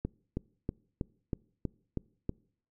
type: click train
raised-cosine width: 3 ms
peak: -19 dBFS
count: 8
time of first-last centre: 0.05-2.294 s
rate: 3.12 Hz
effects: noise-tail reverb RT60 0.6 s tail -25 dB re dry